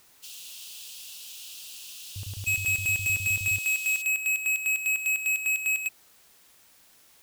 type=high-pass noise; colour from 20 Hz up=pink; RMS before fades=-43 dBFS; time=0.22-4.03 s; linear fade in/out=20 ms; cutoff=2600 Hz; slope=96 dB/octave
type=tone bursts; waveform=sine; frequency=98.3 Hz; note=G2; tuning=5 cents sharp; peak=-33 dBFS; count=14; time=2.16-3.585 s; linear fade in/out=0 ms; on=73 ms; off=31 ms
type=tone with tremolo; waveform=square; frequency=2558 Hz; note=D#7; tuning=47 cents sharp; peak=-23 dBFS; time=2.46-5.89 s; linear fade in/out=20 ms; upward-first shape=square; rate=5 Hz; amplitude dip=65%
effects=white hiss -58 dBFS RMS until 7.22 s